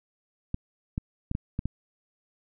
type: clicks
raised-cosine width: 5 ms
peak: -16 dBFS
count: 6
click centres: 0.544 / 0.979 / 1.314 / 1.351 / 1.591 / 1.656 s
effects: none